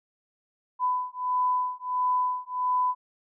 sine beating tone pair, 1000 / 1001.5 Hz, B5 / B5, +21 / +24 cents, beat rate 1.5 Hz, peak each -27 dBFS, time 0.79-2.95 s, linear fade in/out 50 ms, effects none

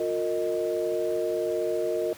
sine tone cluster, 357 / 458.4 / 622 Hz, F4 / A#4 / D#5, +38 / -29 / -1 cents, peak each -29 dBFS, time 0-2.13 s, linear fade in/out 2 ms, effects pink hiss -46 dBFS RMS until 2.17 s + high-pass 100 Hz 12 dB/octave

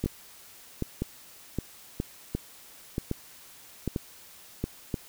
two click trains, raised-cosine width 3 ms, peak -15 / -15 dBFS, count 7 / 6, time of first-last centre 0.06-4.64 / 0.04-4.942 s, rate 1.31 / 1.02 Hz, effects white hiss -51 dBFS RMS until 5.08 s

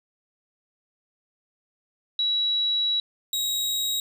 sine / sawtooth tone pair in turn, 3900 / 3811 Hz, B7 / A#7, -23 / +38 cents, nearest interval unison, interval 39 cents, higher first, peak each -21 dBFS, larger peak neither, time 2.19-3 / 3.33-4 s, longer first, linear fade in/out 2 ms, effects none

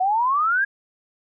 sine exponential sweep, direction up, 725 to 1661.2 Hz, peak -17 dBFS, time 0-0.65 s, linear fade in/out 10 ms, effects none

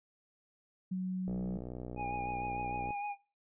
sine tone, 185.2 Hz, F#3, 2 cents sharp, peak -32 dBFS, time 0.91-1.58 s, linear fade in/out 10 ms
click train, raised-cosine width 2 ms, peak -29 dBFS, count 101, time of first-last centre 1.28-2.906 s, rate 61.5 Hz
square tone with vibrato, 819 Hz, G#5, 24 cents flat, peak -36 dBFS, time 1.96-3.16 s, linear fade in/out 50 ms, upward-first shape sine, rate 6.6 Hz, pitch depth 25 cents each way
effects noise-tail reverb RT60 0.3 s tail -18 dB re dry + resampled to 8000 Hz

